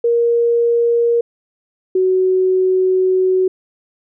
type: tone pair in turn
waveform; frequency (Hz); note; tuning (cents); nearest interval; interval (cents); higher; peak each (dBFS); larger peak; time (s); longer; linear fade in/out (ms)
sine; 470 / 373; A#4 / F#4; +14 / +14; major third; 400; first; -11; neither; 0.04-1.21 / 1.95-3.48; second; 5
effects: none